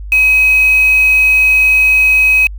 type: tone with quantisation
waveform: sine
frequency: 2539 Hz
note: D#7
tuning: 34 cents sharp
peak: -6 dBFS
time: 0.12-2.47 s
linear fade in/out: 2 ms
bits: 4
effects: added 50 Hz sine -23 dBFS peak until 2.58 s